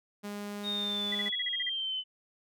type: tone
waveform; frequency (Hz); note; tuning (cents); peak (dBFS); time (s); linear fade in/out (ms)
sawtooth; 205; G#3; -22; -33; 0.23-1.3; 20
type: exponential sweep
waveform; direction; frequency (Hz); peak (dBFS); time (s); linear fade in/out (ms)
sine; down; 3729 to 3020; -31; 0.63-2.04; 50
type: tone bursts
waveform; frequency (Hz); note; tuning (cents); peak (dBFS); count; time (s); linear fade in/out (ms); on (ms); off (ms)
sine; 1975.5; B6; 0; -32; 9; 1.12-1.694; 5; 30; 38
effects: none